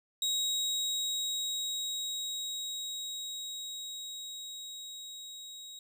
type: tone with level ramp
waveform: 30% pulse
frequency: 3800 Hz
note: A#7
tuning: 33 cents sharp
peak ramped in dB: -26 to -42 dBFS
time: 0.22-5.79 s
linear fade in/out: 2 ms
effects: none